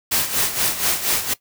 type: noise with tremolo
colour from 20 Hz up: white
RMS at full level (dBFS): -18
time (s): 0.11-1.34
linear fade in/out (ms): 10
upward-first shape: sine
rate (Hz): 4.2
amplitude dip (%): 70
effects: noise-tail reverb RT60 0.1 s tail -18 dB re dry